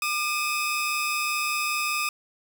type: tone pair together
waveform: sawtooth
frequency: 1204 / 2553 Hz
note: D6 / D#7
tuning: +43 / +44 cents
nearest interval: octave + minor second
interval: 1301 cents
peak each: -24 dBFS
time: 0.02-2.09 s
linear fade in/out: 2 ms
effects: none